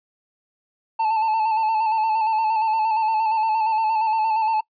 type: tone with vibrato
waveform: triangle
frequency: 880 Hz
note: A5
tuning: in tune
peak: -16 dBFS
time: 0.99-4.61 s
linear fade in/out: 10 ms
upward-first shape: square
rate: 8.6 Hz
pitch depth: 35 cents each way
effects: noise-tail reverb RT60 0.1 s tail -24 dB re dry + resampled to 11025 Hz